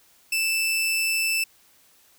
sawtooth tone with amplitude modulation, 2647 Hz, E7, 7 cents sharp, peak -17 dBFS, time 0.32-1.44 s, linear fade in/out 5 ms, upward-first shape sine, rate 171 Hz, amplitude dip 30%, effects white hiss -58 dBFS RMS until 2.18 s

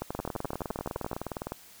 two click trains, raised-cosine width 1 ms, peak -19 / -18 dBFS, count 28 / 14, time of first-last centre 0.15-1.521 / 0.02-1.131 s, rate 19.7 / 11.7 Hz, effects white hiss -53 dBFS RMS until 1.8 s

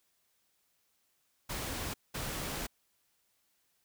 pink noise bursts at uneven times, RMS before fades -38 dBFS, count 2, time 1.49-1.94 / 2.14-2.67 s, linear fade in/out 10 ms, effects white hiss -75 dBFS RMS until 3.84 s

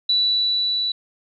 sine tone with level ramp, 3951 Hz, B7, in tune, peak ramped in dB -15 to -20 dBFS, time 0.09-0.92 s, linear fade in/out 5 ms, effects none

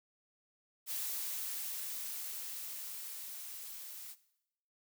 blue noise with level ramp, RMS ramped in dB -38 to -48 dBFS, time 0.86-4.16 s, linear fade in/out 50 ms, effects noise-tail reverb RT60 0.8 s tail -17 dB re dry

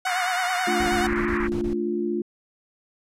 sawtooth tone with vibrato, 730 Hz, F#5, 24 cents flat, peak -20 dBFS, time 0.05-1.07 s, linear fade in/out 5 ms, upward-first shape triangle, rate 9.3 Hz, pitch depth 67 cents each way
white band-pass noise, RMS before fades -30 dBFS, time 0.06-1.48 s, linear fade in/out 10 ms, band 960 to 2100 Hz, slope 48 dB/octave
sine chord, D minor, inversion second, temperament equal with one note detuned, 220 / 292.5 / 349.2 Hz, A3 / D4 / F4, 0 / -7 / 0 cents, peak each -28 / -31 / -25 dBFS, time 0.67-2.22 s, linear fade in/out 5 ms
brown noise bursts, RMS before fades -32 dBFS, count 8, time 0.8-1.732 s, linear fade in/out 0 ms, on 92 ms, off 28 ms
effects low-pass 11000 Hz 12 dB/octave

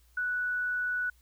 sine tone, 1478 Hz, F#6, 2 cents flat, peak -28 dBFS, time 0.17-1.1 s, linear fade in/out 5 ms, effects added 60 Hz sine -60 dBFS peak until 1.21 s + white hiss -68 dBFS RMS until 1.21 s

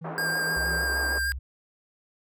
triangle tone with tremolo, 162.9 Hz, E3, 20 cents flat, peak -33 dBFS, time 0.01-0.85 s, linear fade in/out 10 ms, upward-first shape sine, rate 4.5 Hz, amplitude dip 55%
pink band-pass noise, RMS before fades -36 dBFS, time 0.04-1.19 s, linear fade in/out 10 ms, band 320 to 1400 Hz, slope 24 dB/octave
square tone with vibrato, 1600 Hz, G6, 35 cents sharp, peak -26 dBFS, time 0.18-1.32 s, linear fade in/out 0 ms, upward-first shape sine, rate 6.5 Hz, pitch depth 18 cents each way
sine tone, 65.41 Hz, C2, in tune, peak -31 dBFS, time 0.56-1.39 s, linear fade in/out 10 ms
effects none

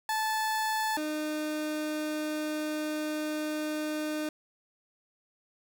30% pulse tone pair in turn, 872 / 305.5 Hz, A5 / D#4, -16 / -32 cents, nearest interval octave + tritone, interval 1816 cents, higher first, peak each -25 / -28 dBFS, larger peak first, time 0.09-0.97 / 0.97-4.29 s, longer second, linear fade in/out 2 ms, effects none

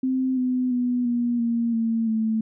sine tone with pitch steps, 260 / 253 / 246.3 / 239.7 / 233.2 / 227 / 220.9 Hz, C4 / B3 / B3 / A#3 / A#3 / A#3 / A3, -11 / +42 / -5 / +48 / +1 / -46 / +7 cents, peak -20 dBFS, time 0.03-2.41 s, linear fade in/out 5 ms, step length 340 ms, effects none

